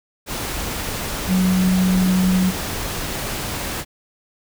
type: tone in noise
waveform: sine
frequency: 185 Hz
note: F#3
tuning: in tune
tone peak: -14 dBFS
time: 1.27-2.53 s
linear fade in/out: 50 ms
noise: pink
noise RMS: -26 dBFS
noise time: 0.26-3.85 s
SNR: +9 dB
effects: none